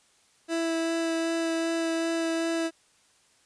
30% pulse tone with vibrato, 329.6 Hz, E4, in tune, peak -23 dBFS, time 0.48-2.71 s, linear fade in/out 50 ms, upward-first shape sine, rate 2.6 Hz, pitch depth 9 cents each way, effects white hiss -63 dBFS RMS until 3.45 s + resampled to 22050 Hz

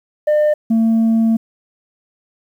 sine tone pair in turn, 602 / 225.5 Hz, D5 / A3, +43 / +43 cents, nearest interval octave + perfect fourth, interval 1700 cents, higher first, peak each -8 dBFS, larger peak neither, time 0.27-0.54 / 0.7-1.37 s, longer second, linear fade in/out 10 ms, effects tanh soft clip ceiling -10 dBFS + 8-bit

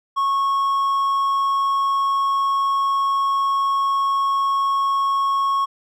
triangle tone, 1099 Hz, C#6, 15 cents flat, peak -15 dBFS, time 0.16-5.66 s, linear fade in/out 20 ms, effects none

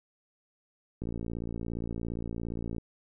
click train, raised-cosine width 3 ms, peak -23 dBFS, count 102, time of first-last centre 1.02-2.783 s, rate 57.3 Hz, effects none

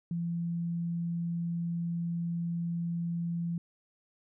sine tone, 170 Hz, F3, 46 cents flat, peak -30 dBFS, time 0.11-3.58 s, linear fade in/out 2 ms, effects none

